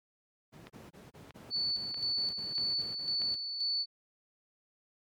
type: noise bursts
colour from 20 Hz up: brown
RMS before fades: -44 dBFS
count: 14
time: 0.52-3.365 s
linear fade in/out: 20 ms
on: 180 ms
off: 25 ms
type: click train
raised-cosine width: 0.3 ms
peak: -31 dBFS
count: 5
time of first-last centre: 0.67-3.218 s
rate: 1.57 Hz
type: tone with tremolo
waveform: sine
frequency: 4471 Hz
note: C#8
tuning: 14 cents sharp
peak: -29 dBFS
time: 1.5-3.86 s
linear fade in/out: 50 ms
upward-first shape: square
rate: 1.9 Hz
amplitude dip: 50%
effects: high-pass 150 Hz 12 dB/octave + MP3 96 kbps